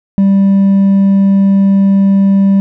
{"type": "tone with hard clipping", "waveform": "sine", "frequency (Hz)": 196.1, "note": "G3", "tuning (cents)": 1, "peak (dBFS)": -6, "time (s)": [0.18, 2.6], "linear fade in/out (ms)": 0, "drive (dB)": 2, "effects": []}